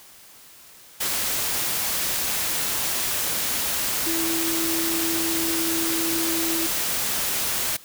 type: tone in noise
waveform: sine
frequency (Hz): 329.6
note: E4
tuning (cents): 0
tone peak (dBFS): -26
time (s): 4.06-6.67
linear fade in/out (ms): 10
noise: white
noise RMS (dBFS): -25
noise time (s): 1-7.77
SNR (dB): -4
effects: white hiss -48 dBFS RMS until 7.84 s